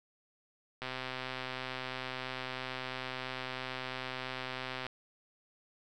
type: click train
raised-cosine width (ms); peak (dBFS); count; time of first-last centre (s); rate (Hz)
0.3; -22; 523; 0.82-4.867; 129
effects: none